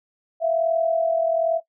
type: tone pair together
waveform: sine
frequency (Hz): 657.4 / 698.5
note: E5 / F5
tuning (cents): -5 / 0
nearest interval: minor second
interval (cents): 105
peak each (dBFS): -18 / -26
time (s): 0.4-1.61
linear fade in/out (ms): 50
effects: noise-tail reverb RT60 0.1 s tail -20 dB re dry